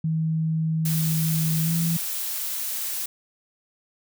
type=tone with pitch glide; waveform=sine; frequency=159.9 to 166.59 Hz; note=D#3 to E3; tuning=+48 to +19 cents; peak=-21 dBFS; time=0.04-1.97 s; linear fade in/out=5 ms; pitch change=+71 cents; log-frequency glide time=1.63-1.73 s
type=noise; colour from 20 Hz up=blue; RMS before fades=-29 dBFS; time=0.85-3.06 s; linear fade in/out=5 ms
effects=none